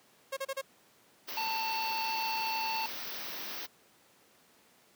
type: tone bursts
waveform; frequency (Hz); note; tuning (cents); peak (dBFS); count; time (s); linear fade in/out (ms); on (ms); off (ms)
sawtooth; 541; C#5; -42; -29; 4; 0.32-0.615; 10; 49; 33
type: band-stop noise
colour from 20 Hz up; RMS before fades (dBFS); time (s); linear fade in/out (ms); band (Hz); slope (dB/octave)
white; -40; 1.27-3.67; 20; 6000 to 14000; 96
type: harmonic tone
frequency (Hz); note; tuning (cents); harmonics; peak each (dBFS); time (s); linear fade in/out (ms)
893; A5; +25; 1 / 3 / 5; -33 / -38 / -40; 1.37-2.86; 2
effects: pink hiss -63 dBFS RMS until 4.95 s + high-pass 200 Hz 12 dB/octave